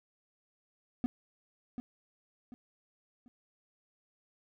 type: tone with echo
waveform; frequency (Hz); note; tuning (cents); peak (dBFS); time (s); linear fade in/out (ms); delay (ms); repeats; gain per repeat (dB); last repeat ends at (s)
triangle; 246.1; B3; -6; -25; 1.04-1.06; 0; 740; 3; -9; 3.28
effects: none